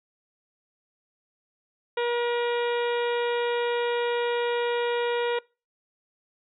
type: harmonic tone with a mistuned harmonic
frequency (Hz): 477.9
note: A#4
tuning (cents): +43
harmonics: 1 / 2 / 3 / 4 / 5 / 6 / 7 / 8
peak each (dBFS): -25 / -31 / -35 / -37 / -39 / -41 / -42 / -43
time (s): 1.97-5.39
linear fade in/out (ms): 5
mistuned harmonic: 8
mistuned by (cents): -39
effects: noise-tail reverb RT60 0.3 s tail -24 dB re dry